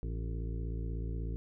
harmonic tone with a mistuned harmonic, 56.4 Hz, A1, 44 cents sharp, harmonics 1 / 2 / 3 / 5 / 6 / 7 / 8, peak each -35 / -41 / -45 / -49 / -51 / -52 / -53 dBFS, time 0.03-1.36 s, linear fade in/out 0 ms, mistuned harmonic 5, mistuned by -83 cents, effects none

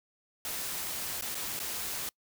white noise with dropouts, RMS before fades -36 dBFS, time 0.45-2.09 s, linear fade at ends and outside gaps 1 ms, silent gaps 1.211-1.222 / 1.346-1.352 / 1.592-1.6 s, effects noise-tail reverb RT60 0.1 s tail -26 dB re dry

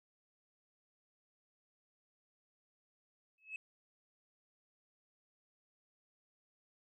sine tone with exponential growth, 2585 Hz, E7, 34 cents flat, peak -36 dBFS, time 3.38-3.56 s, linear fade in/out 2 ms, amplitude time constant 37 ms, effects tanh soft clip ceiling -36 dBFS

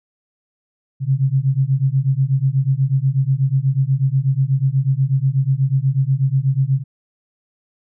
sine beating tone pair, 130.6 / 138.8 Hz, C3 / C#3, -3 / +3 cents, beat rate 8.2 Hz, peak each -17 dBFS, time 1-6.84 s, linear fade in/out 50 ms, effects none

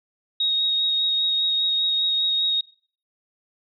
sine tone with vibrato, 3758 Hz, A#7, 13 cents sharp, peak -19 dBFS, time 0.4-2.61 s, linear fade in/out 5 ms, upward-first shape sine, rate 5 Hz, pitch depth 12 cents each way, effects noise-tail reverb RT60 0.5 s tail -24 dB re dry

